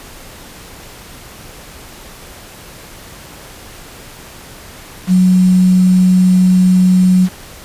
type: tone with quantisation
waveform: sine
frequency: 183.7 Hz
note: F#3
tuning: 12 cents flat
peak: -6 dBFS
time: 5.07-7.29 s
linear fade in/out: 50 ms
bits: 5
effects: pink hiss -35 dBFS RMS until 7.64 s + resampled to 32000 Hz